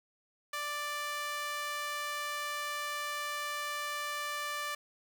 sawtooth tone with high-pass filter, 588 Hz, D5, 2 cents sharp, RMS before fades -37 dBFS, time 0.53-4.75 s, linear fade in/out 5 ms, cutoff 1300 Hz, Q 1.4, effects 9-bit

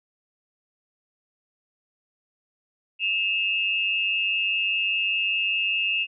sine tone pair together, 2605 / 2800 Hz, E7 / F7, -21 / +4 cents, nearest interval minor second, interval 125 cents, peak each -24 / -25 dBFS, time 2.99-6.07 s, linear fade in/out 50 ms, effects none

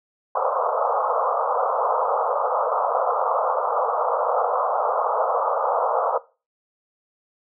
pink band-pass noise, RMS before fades -22 dBFS, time 0.35-6.18 s, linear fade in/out 5 ms, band 470 to 1300 Hz, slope 96 dB/octave, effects noise-tail reverb RT60 0.3 s tail -18 dB re dry

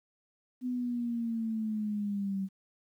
sine linear sweep, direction down, 252.2 to 190.6 Hz, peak -30 dBFS, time 0.61-2.49 s, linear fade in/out 50 ms, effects 11-bit

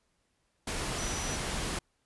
sine tone in noise, 5900 Hz, F#8, 6 cents flat, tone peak -39 dBFS, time 0.98-1.36 s, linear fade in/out 5 ms, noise pink, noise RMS -34 dBFS, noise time 0.67-1.79 s, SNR -8 dB, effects pink hiss -75 dBFS RMS until 2.05 s + resampled to 24000 Hz

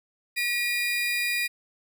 35% pulse tone pair together, 1927.5 / 2425 Hz, B6 / D#7, -43 / -45 cents, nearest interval major third, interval 398 cents, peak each -28 / -24 dBFS, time 0.36-1.48 s, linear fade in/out 20 ms, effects none

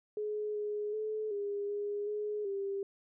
sine tone with pitch steps, 422.1 / 417.9 / 431.3 / 405.8 / 410.6 / 419.5 / 395.4 Hz, G#4 / G#4 / A4 / G#4 / G#4 / G#4 / G4, +28 / +11 / -35 / -40 / -20 / +17 / +15 cents, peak -33 dBFS, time 0.17-2.83 s, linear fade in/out 2 ms, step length 380 ms, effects none

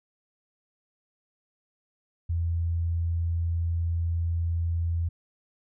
sine tone, 84.2 Hz, E2, 37 cents sharp, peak -24 dBFS, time 2.29-5.09 s, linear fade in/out 10 ms, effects none

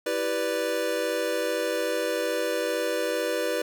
square chord, E minor seventh, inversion none, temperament equal, 329.6 / 392 / 493.9 / 587.3 Hz, E4 / G4 / B4 / D5, 0 / 0 / 0 / 0 cents, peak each -34 / -34 / -29 / -31 dBFS, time 0.06-3.62 s, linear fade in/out 5 ms, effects none

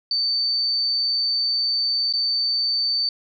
sine tone with dropouts, 4561 Hz, C#8, 49 cents sharp, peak -19 dBFS, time 0.11-3.09 s, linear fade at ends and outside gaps 2 ms, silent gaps 2.127-2.136 s, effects none

